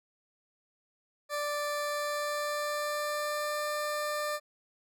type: tone with pitch glide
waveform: 20% pulse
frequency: 587.3 to 596.2 Hz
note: D5 to D5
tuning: 0 to +26 cents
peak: -26 dBFS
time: 1.29-4.4 s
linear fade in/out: 50 ms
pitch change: +26 cents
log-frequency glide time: 1.85-3.66 s
effects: none